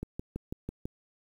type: click train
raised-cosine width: 3 ms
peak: -22 dBFS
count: 6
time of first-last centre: 0.03-0.855 s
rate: 6.06 Hz
effects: 9-bit